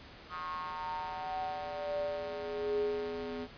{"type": "tone with high-pass filter sweep", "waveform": "square", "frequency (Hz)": 83.6, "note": "E2", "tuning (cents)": 25, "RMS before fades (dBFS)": -37, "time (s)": [0.29, 3.48], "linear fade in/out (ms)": 50, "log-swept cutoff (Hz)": [1200, 310], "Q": 9.7, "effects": ["pink hiss -52 dBFS RMS until 3.57 s", "resampled to 11025 Hz"]}